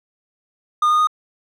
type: tone with pitch steps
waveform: triangle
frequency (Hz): 1219 / 1227.5 / 1236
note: D#6 / D#6 / D#6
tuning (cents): -36 / -24 / -12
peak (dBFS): -11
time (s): 0.82-1.072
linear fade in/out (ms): 5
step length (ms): 84
effects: none